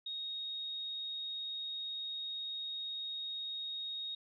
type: tone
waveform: sine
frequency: 3742 Hz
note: A#7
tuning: 6 cents sharp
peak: -38 dBFS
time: 0.06-4.15 s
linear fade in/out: 5 ms
effects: none